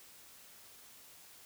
silence, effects white hiss -57 dBFS RMS until 1.45 s

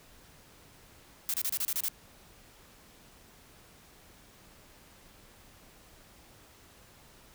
blue noise bursts, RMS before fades -31 dBFS, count 8, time 1.29-1.884 s, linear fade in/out 0 ms, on 48 ms, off 30 ms, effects pink hiss -57 dBFS RMS until 7.34 s

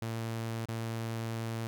sawtooth tone with dropouts, 113.8 Hz, A#2, 41 cents flat, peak -30 dBFS, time 0.02-1.67 s, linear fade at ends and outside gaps 0 ms, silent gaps 0.655-0.686 s, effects none

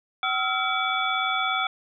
sine tone cluster, 760 / 1288 / 1385 / 2288 / 3441 Hz, F#5 / E6 / F6 / D7 / A7, +46 / -41 / -15 / -46 / -39 cents, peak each -29 dBFS, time 0.23-1.67 s, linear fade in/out 2 ms, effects none

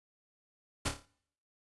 pink noise with echo, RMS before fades -31 dBFS, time 0.85-0.89 s, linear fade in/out 10 ms, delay 28 ms, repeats 6, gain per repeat -6 dB, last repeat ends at 1.058 s, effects noise-tail reverb RT60 0.7 s tail -25 dB re dry + resampled to 24000 Hz

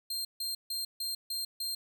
sawtooth tone bursts, 4186 Hz, C8, in tune, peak -30 dBFS, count 6, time 0.1-1.75 s, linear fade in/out 5 ms, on 150 ms, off 150 ms, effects none

